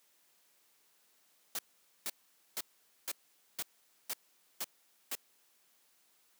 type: noise bursts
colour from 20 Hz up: white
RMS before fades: -37 dBFS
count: 8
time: 1.55-5.152 s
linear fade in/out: 2 ms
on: 39 ms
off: 470 ms
effects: white hiss -70 dBFS RMS until 6.39 s + high-pass 200 Hz 12 dB/octave